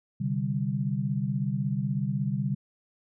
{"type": "chord", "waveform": "sine", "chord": "C suspended second", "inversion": "none", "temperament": "just", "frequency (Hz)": [130.81, 147.16, 196.22], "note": ["C3", "D3", "G3"], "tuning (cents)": [0, 4, 2], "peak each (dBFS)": -30, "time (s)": [0.2, 2.55], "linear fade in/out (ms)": 10, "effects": []}